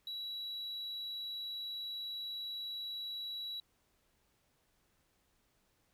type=tone; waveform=sine; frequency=3910 Hz; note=B7; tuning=18 cents flat; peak=-37 dBFS; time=0.07-3.6 s; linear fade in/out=2 ms; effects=tanh soft clip ceiling -38 dBFS + pink hiss -75 dBFS RMS until 5.93 s